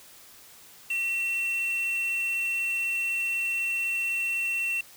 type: tone with quantisation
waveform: triangle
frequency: 2708 Hz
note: E7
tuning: 46 cents sharp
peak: -24 dBFS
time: 0.9-4.81 s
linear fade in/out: 5 ms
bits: 7
effects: white hiss -51 dBFS RMS until 4.96 s